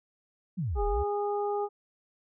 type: exponential two-way sweep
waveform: sine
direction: down then up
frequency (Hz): 205.5 to 35.75 to 78.1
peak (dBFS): -28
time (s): 0.57-1.04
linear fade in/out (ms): 20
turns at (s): 0.86
type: harmonic tone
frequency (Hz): 410.2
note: G#4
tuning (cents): -21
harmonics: 1 / 2 / 3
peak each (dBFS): -29 / -32 / -40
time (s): 0.75-1.69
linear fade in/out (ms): 50
effects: none